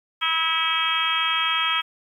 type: harmonic tone with a mistuned harmonic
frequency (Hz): 323.8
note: E4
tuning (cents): -31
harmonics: 3 / 4 / 5 / 6 / 7 / 8 / 9 / 10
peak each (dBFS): -32 / -25 / -32 / -33 / -29 / -29 / -35 / -24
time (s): 0.21-1.82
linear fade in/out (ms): 20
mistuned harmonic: 5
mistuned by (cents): +20
effects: 9-bit